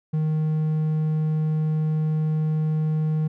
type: tone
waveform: triangle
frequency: 155.56 Hz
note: D#3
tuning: in tune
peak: -18 dBFS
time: 0.13-3.28 s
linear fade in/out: 10 ms
effects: none